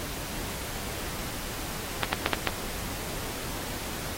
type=clicks; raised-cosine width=0.3 ms; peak=-6 dBFS; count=5; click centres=2.033 / 2.13 / 2.261 / 2.333 / 2.473 s; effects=pink hiss -36 dBFS RMS until 4.17 s + AAC 48 kbps